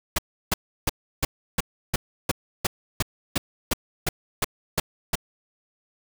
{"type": "noise bursts", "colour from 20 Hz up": "pink", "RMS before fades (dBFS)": -22, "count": 15, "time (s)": [0.16, 5.155], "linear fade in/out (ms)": 5, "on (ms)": 25, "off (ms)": 330, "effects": []}